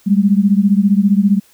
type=beating tone pair; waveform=sine; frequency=195.6 / 210.6 Hz; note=G3 / G#3; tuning=-4 / +24 cents; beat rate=15 Hz; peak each=-11 / -13 dBFS; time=0.06-1.4 s; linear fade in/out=20 ms; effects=white hiss -51 dBFS RMS until 1.53 s